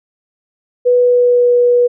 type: tone with pitch glide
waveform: sine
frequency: 492.4 to 486.5 Hz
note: B4 to B4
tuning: -5 to -26 cents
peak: -7 dBFS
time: 0.85-1.88 s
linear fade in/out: 20 ms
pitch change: -21 cents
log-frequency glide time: 0.96-1.53 s
effects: none